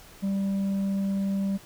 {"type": "tone with tanh clipping", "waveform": "sine", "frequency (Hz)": 196, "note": "G3", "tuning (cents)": 0, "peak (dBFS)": -25, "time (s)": [0.22, 1.58], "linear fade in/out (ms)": 20, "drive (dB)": 4, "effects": ["pink hiss -50 dBFS RMS until 1.65 s"]}